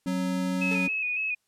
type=tone with pitch glide; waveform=sine; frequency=270 to 273 Hz; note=C#4 to C#4; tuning=-45 to -26 cents; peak=-30 dBFS; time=0.06-0.88 s; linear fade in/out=0 ms; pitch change=+19 cents; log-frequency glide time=0.33-0.65 s
type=tone; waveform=square; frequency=185.4 Hz; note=F#3; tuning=4 cents sharp; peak=-28 dBFS; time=0.06-0.88 s; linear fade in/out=20 ms
type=tone with vibrato; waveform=sine; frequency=2525 Hz; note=D#7; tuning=25 cents sharp; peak=-26 dBFS; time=0.61-1.35 s; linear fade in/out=10 ms; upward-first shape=square; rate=3.6 Hz; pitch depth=37 cents each way
type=tone with exponential decay; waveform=sawtooth; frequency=441.6 Hz; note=A4; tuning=6 cents sharp; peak=-29 dBFS; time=0.71-1.03 s; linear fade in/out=5 ms; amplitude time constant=68 ms
effects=white hiss -74 dBFS RMS until 1.47 s + low-pass 11000 Hz 12 dB/octave